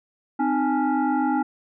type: tone with frequency modulation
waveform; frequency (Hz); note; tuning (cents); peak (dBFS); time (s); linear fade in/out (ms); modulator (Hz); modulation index
sine; 258.4; C4; -21; -19; 0.39-1.43; 10; 565; 1.4
effects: none